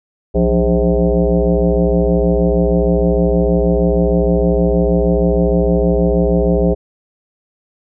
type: tone with frequency modulation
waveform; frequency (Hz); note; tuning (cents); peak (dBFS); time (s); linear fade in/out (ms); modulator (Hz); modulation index
sine; 172.3; F3; -23; -10; 0.34-6.75; 20; 117; 3.6
effects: none

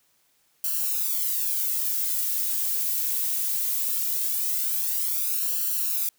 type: noise with flanger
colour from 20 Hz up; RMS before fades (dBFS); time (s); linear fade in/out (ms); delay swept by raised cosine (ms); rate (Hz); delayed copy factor
violet; -26; 0.64-6.09; 2; 0.69 to 2.69; 0.2; +0.95
effects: white hiss -66 dBFS RMS until 6.18 s

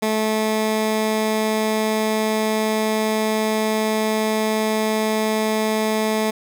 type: tone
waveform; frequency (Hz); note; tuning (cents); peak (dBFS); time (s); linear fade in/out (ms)
15% pulse; 217.4; A3; -21; -12; 0.02-6.31; 10
effects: none

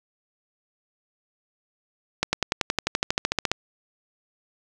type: accelerating click train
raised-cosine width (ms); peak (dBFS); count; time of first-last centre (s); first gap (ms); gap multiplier
0.2; -4; 17; 2.23-3.516; 100; 0.97
effects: none

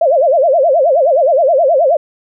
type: tone with vibrato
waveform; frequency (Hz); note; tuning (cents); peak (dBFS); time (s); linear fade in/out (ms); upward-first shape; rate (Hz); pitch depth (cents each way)
sine; 599; D5; +34; -7; 0.01-1.97; 5; sine; 9.5; 260
effects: none

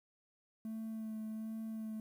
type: tone with vibrato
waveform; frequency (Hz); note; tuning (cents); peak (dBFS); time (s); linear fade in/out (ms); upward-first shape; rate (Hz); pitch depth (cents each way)
triangle; 220; A3; 0; -37; 0.65-2; 2; sine; 1.3; 17
effects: tanh soft clip ceiling -33 dBFS + 11-bit

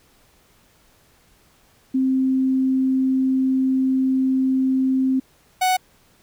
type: tone pair in turn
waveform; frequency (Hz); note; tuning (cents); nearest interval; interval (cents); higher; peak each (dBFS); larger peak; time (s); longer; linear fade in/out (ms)
sine / 45% pulse; 262.5 / 742.5; C4 / F#5; +6 / +6; octave + tritone; 1800; second; -16; neither; 1.94-5.2 / 5.61-5.77; first; 10
effects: pink hiss -57 dBFS RMS until 6.22 s

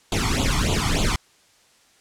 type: noise with flanger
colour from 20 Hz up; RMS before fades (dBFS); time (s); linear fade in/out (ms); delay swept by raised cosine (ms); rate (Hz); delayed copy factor
pink; -21; 0.12-1.16; 2; 0.27 to 0.94; 3.4; +0.95
effects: white hiss -57 dBFS RMS until 2 s + low-pass 8000 Hz 12 dB/octave

